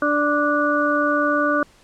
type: harmonic tone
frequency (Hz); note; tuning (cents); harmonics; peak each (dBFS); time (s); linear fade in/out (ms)
293.7; D4; 0; 1 / 2 / 4 / 5; -22 / -22 / -22 / -22; 0.02-1.63; 2
effects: pink hiss -53 dBFS RMS until 1.83 s + low-pass 9000 Hz 12 dB/octave